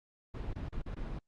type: noise with dropouts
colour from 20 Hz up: brown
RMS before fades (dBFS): -38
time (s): 0.34-1.19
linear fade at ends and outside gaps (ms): 5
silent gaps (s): 0.533-0.557 / 0.688-0.725 / 0.819-0.86 / 0.946-0.965
effects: low-pass 4000 Hz 12 dB/octave + Opus 32 kbps